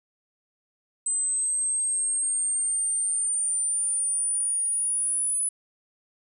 sine exponential sweep, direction up, 8110 to 9956 Hz, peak -23 dBFS, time 1.06-5.49 s, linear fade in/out 5 ms, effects none

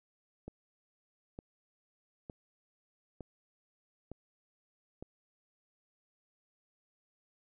click train, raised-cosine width 2 ms, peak -30 dBFS, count 6, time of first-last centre 0.48-5.025 s, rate 1.1 Hz, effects none

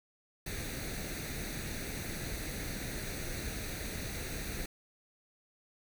pink noise with comb filter, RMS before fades -39 dBFS, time 0.46-4.66 s, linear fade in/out 5 ms, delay 0.48 ms, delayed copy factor +0.65, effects none

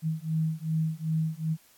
sine beating tone pair, 157.8 / 160.4 Hz, D#3 / E3, +25 / -47 cents, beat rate 2.6 Hz, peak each -29 dBFS, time 0.02-1.57 s, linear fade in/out 50 ms, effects white hiss -60 dBFS RMS until 1.77 s + AAC 64 kbps

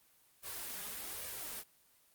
white noise with flanger, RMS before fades -43 dBFS, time 0.42-1.64 s, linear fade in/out 50 ms, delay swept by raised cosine 1.7 to 4.9 ms, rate 1.2 Hz, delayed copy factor +0.65, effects white hiss -68 dBFS RMS until 2.14 s + Opus 24 kbps

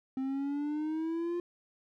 triangle exponential sweep, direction up, 261.6 to 351.5 Hz, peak -29 dBFS, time 0.17-1.4 s, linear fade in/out 2 ms, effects none

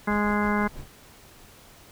harmonic tone, 207.7 Hz, G#3, in tune, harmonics 1 / 2 / 3 / 4 / 5 / 6 / 7 / 8 / 10, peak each -24 / -31 / -35 / -32 / -30 / -36 / -33 / -34 / -34 dBFS, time 0.07-0.68 s, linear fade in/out 10 ms
brown noise with tremolo, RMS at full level -36 dBFS, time 0.1-0.88 s, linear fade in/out 2 ms, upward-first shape triangle, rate 6.2 Hz, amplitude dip 85%
effects pink hiss -51 dBFS RMS until 1.91 s

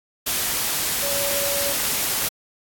sine tone in noise, 565 Hz, C#5, 33 cents sharp, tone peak -26 dBFS, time 1.02-1.73 s, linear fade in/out 10 ms, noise white, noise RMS -23 dBFS, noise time 0.26-2.29 s, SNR -6 dB, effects AAC 64 kbps

